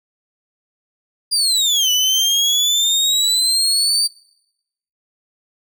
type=exponential two-way sweep; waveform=30% pulse; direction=down then up; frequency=4873 to 2960 to 4662 Hz; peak=-11 dBFS; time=1.31-4.08 s; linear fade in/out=20 ms; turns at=1.91 s; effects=noise-tail reverb RT60 0.9 s tail -25 dB re dry